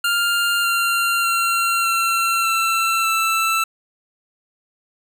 25% pulse tone with pitch steps, 1399 / 1384.5 / 1370.2 / 1356 / 1342 / 1328.1 Hz, F6 / F6 / F6 / E6 / E6 / E6, +3 / -15 / -33 / +49 / +31 / +13 cents, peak -13 dBFS, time 0.04-3.64 s, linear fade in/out 5 ms, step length 600 ms, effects none

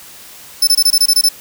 sawtooth tone bursts, 5274 Hz, E8, in tune, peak -5 dBFS, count 9, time 0.62-1.289 s, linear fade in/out 5 ms, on 53 ms, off 24 ms, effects white hiss -37 dBFS RMS until 1.4 s

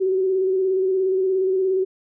sine tone with vibrato, 377.9 Hz, F#4, 37 cents sharp, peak -17 dBFS, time 0-1.85 s, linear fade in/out 20 ms, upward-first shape square, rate 17 Hz, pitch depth 27 cents each way, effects none

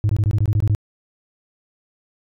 sine tone bursts, 104.6 Hz, G#2, 13 cents sharp, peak -11 dBFS, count 10, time 0.04-0.749 s, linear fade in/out 0 ms, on 52 ms, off 21 ms, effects tanh soft clip ceiling -13 dBFS

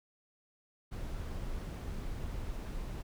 brown noise, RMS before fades -39 dBFS, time 0.91-3.03 s, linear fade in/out 20 ms, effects none

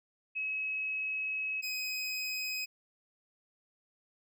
sine / 25% pulse tone pair in turn, 2564 / 2521 Hz, E7 / D#7, -49 / +22 cents, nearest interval unison, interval 29 cents, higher first, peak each -32 / -30 dBFS, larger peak second, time 0.35-1.62 / 1.62-2.66 s, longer first, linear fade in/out 20 ms, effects none

